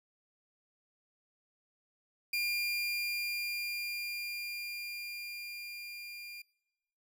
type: tone with level ramp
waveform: 30% pulse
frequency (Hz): 2400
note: D7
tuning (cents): +37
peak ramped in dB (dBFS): -28 to -42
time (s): 2.33-6.42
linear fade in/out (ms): 5
effects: noise-tail reverb RT60 1.0 s tail -25 dB re dry